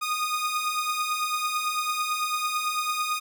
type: beating tone pair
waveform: sawtooth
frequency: 1228 / 1237 Hz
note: D#6 / D#6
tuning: -23 / -10 cents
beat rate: 9 Hz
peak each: -28 / -23 dBFS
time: 0.01-3.2 s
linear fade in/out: 20 ms
effects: none